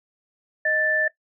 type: tone pair together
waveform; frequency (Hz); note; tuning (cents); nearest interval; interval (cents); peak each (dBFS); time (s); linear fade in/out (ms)
sine; 622 / 1764.4; D#5 / A6; -1 / +4; octave + tritone; 1805; -26 / -20; 0.65-1.08; 5
effects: noise-tail reverb RT60 0.1 s tail -17 dB re dry